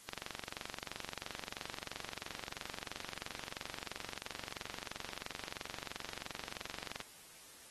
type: click train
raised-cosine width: 0.2 ms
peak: -23 dBFS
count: 160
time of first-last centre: 0.09-7.003 s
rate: 23 Hz
effects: white hiss -57 dBFS RMS until 7.7 s + AAC 32 kbps